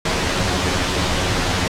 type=noise with comb filter; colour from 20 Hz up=pink; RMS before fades=-19 dBFS; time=0.05-1.68 s; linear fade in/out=5 ms; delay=11 ms; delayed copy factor=+0.85; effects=low-pass 6000 Hz 12 dB/octave